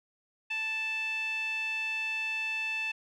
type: tone with band-pass filter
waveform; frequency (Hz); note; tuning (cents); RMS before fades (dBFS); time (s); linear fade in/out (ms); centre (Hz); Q
sawtooth; 880; A5; 0; -33; 0.5-2.92; 10; 2600; 6.4
effects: none